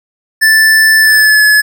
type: tone with pitch glide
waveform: square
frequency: 1760 to 1708.9 Hz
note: A6 to G#6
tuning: 0 to +49 cents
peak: -5 dBFS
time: 0.41-1.62 s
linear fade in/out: 20 ms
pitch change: -51 cents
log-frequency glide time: 0.99-1.44 s
effects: none